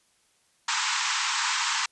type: band-pass noise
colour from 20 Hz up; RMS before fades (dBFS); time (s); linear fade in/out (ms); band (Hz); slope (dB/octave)
pink; -27; 0.68-1.86; 5; 860 to 7900; 96
effects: white hiss -66 dBFS RMS until 1.91 s + resampled to 24000 Hz